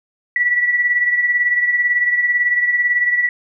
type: beating tone pair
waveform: sine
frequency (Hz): 1949 / 1967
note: B6 / B6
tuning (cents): -23 / -7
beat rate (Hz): 18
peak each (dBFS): -14 / -22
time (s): 0.36-3.29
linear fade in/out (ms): 2
effects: none

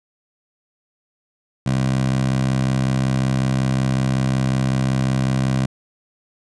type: tone with high-pass filter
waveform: 15% pulse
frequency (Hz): 65.41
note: C2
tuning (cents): 0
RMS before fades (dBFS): -19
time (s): 1.66-5.66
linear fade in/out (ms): 5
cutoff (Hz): 130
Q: 2.1
effects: resampled to 22050 Hz

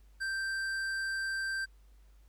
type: tone with tanh clipping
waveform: triangle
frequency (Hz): 1568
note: G6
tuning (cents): 0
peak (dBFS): -34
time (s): 0.2-1.66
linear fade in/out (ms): 20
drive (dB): 16
effects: added 50 Hz sine -56 dBFS peak until 2.28 s + pink hiss -72 dBFS RMS until 2.28 s

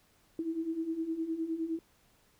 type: beating tone pair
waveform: sine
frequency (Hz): 318.8 / 328.5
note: D#4 / E4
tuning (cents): +42 / -6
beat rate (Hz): 9.7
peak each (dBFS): -38 / -33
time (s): 0.39-1.79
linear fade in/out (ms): 2
effects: pink hiss -67 dBFS RMS until 2.39 s

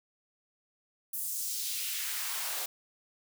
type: noise with high-pass filter sweep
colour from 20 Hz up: white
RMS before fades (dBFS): -35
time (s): 1.13-2.66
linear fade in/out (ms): 5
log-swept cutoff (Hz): 11000 to 540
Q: 1.2
effects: none

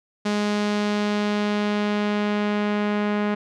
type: tone with low-pass filter sweep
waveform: sawtooth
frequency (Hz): 207.7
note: G#3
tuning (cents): 0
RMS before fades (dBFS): -23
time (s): 0.25-3.35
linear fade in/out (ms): 10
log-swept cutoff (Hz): 5600 to 2200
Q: 1
effects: none

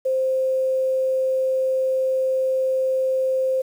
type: tone with quantisation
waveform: sine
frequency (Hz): 523.3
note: C5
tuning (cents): 0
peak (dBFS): -18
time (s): 0.05-3.62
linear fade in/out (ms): 10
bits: 8
effects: none

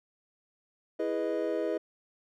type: chord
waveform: triangle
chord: E major seventh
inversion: none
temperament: equal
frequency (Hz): 329.6 / 415.3 / 493.9 / 622.3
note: E4 / G#4 / B4 / D#5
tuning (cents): 0 / 0 / 0 / 0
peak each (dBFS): -32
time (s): 0.99-1.78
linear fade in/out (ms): 10
effects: none

